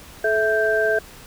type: tone cluster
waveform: sine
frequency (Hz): 432.1 / 656 / 1569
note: A4 / E5 / G6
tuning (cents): -31 / -9 / +1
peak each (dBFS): -21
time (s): 0.24-0.99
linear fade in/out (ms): 5
effects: pink hiss -43 dBFS RMS until 1.26 s